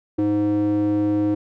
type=tone with band-pass filter; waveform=square; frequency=103.83 Hz; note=G#2; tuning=in tune; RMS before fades=-20 dBFS; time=0.18-1.35 s; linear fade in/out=10 ms; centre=360 Hz; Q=9.2; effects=none